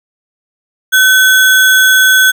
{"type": "tone with sample-and-hold", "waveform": "sine", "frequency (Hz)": 1522, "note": "F#6", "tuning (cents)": 48, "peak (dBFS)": -4, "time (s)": [0.92, 2.32], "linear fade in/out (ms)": 20, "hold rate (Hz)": 4900, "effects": []}